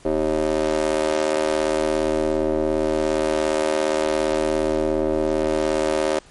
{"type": "ring-modulated tone", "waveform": "25% pulse", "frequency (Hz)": 77.3, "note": "D#2", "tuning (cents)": -11, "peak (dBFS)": -12, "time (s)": [0.05, 6.19], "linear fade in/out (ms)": 5, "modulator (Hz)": 464, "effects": ["pink hiss -50 dBFS RMS until 6.3 s", "MP3 48 kbps"]}